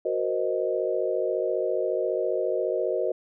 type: chord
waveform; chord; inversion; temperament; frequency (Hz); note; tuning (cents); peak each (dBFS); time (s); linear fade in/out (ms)
sine; C half-diminished seventh; second; equal with one note detuned; 370 / 466.2 / 520.8 / 622.3; Gb4 / Bb4 / C5 / Eb5; 0 / 0 / -8 / 0; -29; 0.05-3.12; 5
effects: none